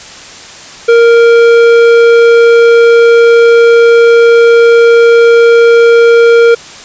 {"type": "tone with tanh clipping", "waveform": "triangle", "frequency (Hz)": 466.2, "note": "A#4", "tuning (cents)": 0, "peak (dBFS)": -3, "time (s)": [0.88, 6.55], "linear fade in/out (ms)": 10, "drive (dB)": 17, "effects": ["white hiss -29 dBFS RMS until 6.84 s", "resampled to 16000 Hz"]}